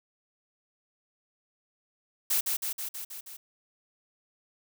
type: noise with echo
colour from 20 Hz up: blue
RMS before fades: -26 dBFS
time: 2.3-2.41 s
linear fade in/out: 10 ms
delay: 160 ms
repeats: 6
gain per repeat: -3 dB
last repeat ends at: 3.37 s
effects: none